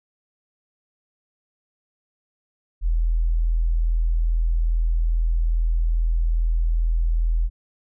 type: tone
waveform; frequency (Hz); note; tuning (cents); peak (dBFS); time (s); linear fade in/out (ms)
sine; 41.2; E1; 0; -17; 2.81-7.5; 50
effects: none